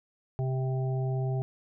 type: harmonic tone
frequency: 130.81 Hz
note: C3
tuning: in tune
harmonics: 1 / 3 / 5 / 6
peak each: -27 / -37 / -41 / -43 dBFS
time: 0.39-1.42 s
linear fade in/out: 0 ms
effects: none